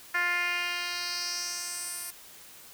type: tone with band-pass filter sweep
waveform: 10% pulse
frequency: 351.5 Hz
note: F4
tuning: 11 cents sharp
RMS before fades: -32 dBFS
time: 0.14-2.11 s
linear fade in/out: 10 ms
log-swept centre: 1800 to 11000 Hz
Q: 2.6
effects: white hiss -50 dBFS RMS until 2.73 s